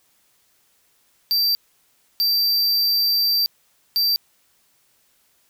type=tone bursts at uneven times; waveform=square; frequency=4684 Hz; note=D8; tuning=5 cents flat; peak=-17 dBFS; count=3; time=1.31-1.55 / 2.2-3.46 / 3.96-4.16 s; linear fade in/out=0 ms; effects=white hiss -62 dBFS RMS until 5.49 s